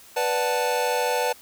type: chord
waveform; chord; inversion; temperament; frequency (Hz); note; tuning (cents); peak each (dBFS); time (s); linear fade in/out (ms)
square; B minor seventh; none; equal; 493.9 / 587.3 / 740 / 880; B4 / D5 / F#5 / A5; 0 / 0 / 0 / 0; -26 / -30 / -31 / -27; 0.16-1.33; 10
effects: white hiss -49 dBFS RMS until 1.41 s